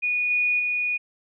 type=tone with level steps; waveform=sine; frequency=2460 Hz; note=D#7; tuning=20 cents flat; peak=-21 / -19 / -22 dBFS; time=0.02-0.98 s; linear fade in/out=20 ms; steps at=0.3 / 0.59 s; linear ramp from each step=10 ms; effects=none